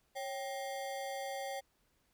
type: ring-modulated tone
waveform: square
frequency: 666 Hz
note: E5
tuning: 18 cents sharp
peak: -36 dBFS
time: 0.15-1.61 s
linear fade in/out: 20 ms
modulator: 116 Hz
effects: pink hiss -75 dBFS RMS until 2.13 s